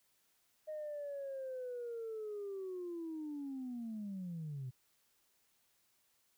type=linear sweep; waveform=sine; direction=down; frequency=622.3 to 123.47 Hz; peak=-39 dBFS; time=0.67-4.71 s; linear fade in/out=20 ms; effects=tanh soft clip ceiling -37 dBFS + white hiss -75 dBFS RMS until 6.37 s